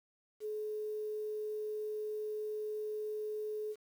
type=tone with quantisation; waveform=sine; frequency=426.4 Hz; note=G#4; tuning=46 cents sharp; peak=-36 dBFS; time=0.4-3.76 s; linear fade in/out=50 ms; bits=10; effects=none